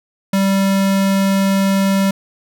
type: tone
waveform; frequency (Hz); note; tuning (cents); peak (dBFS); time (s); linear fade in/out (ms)
square; 194.9; G3; -10; -13; 0.33-2.11; 5
effects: none